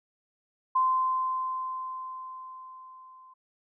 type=tone with level ramp; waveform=sine; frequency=1036 Hz; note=C6; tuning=17 cents flat; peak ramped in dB=-20 to -50 dBFS; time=0.75-3.34 s; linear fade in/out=10 ms; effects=none